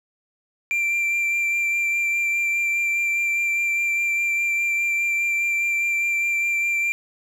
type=tone with vibrato; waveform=triangle; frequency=2362 Hz; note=D7; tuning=9 cents sharp; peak=-18 dBFS; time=0.71-6.92 s; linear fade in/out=0 ms; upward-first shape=sine; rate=4.9 Hz; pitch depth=13 cents each way; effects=none